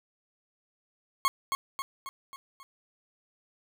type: tone with echo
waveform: 40% pulse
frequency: 1089 Hz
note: C#6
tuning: 31 cents flat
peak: -21 dBFS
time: 1.25-1.28 s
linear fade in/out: 0 ms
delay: 270 ms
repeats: 5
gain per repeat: -5 dB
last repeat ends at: 2.63 s
effects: none

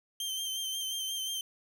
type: tone with vibrato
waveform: sawtooth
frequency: 3135 Hz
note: G7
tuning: 1 cent flat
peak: -30 dBFS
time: 0.2-1.41 s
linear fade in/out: 2 ms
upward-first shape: sine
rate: 5.6 Hz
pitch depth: 32 cents each way
effects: none

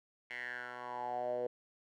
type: tone with band-pass filter sweep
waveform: 10% pulse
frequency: 123.1 Hz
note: B2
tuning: 5 cents flat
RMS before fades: -40 dBFS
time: 0.3-1.47 s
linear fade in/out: 5 ms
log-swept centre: 2200 to 500 Hz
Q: 6.4
effects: none

